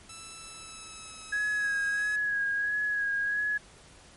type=tone with pitch glide; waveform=5% pulse; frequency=1322 to 1280.7 Hz; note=E6 to D#6; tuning=+5 to +50 cents; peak=-31 dBFS; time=0.09-2.16 s; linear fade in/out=5 ms; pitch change=-55 cents; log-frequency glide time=0.41-1.5 s
type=tone with vibrato; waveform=sine; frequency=1661.2 Hz; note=G#6; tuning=in tune; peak=-26 dBFS; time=1.32-3.58 s; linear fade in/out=10 ms; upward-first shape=sine; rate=1.5 Hz; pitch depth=30 cents each way
effects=pink hiss -54 dBFS RMS until 4.16 s + MP3 48 kbps